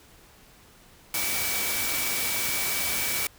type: tone in noise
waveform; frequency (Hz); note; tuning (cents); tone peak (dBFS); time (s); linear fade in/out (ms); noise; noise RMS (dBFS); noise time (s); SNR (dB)
sine; 2289; D7; -45; -33; 1.14-3.27; 2; white; -28; 1.14-3.27; -8
effects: pink hiss -54 dBFS RMS until 3.38 s